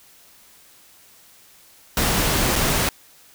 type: noise with dropouts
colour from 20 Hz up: pink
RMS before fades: -20 dBFS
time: 1.97-2.89 s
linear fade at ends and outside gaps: 1 ms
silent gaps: 2.556-2.56 s
effects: white hiss -51 dBFS RMS until 3.34 s